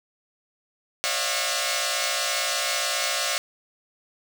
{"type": "tone cluster", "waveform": "5% pulse", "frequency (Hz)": [546, 601, 669, 727], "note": ["C#5", "D5", "E5", "F#5"], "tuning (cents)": [-26, 40, 25, -31], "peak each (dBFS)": -18, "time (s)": [1.04, 3.38], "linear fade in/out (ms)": 0, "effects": []}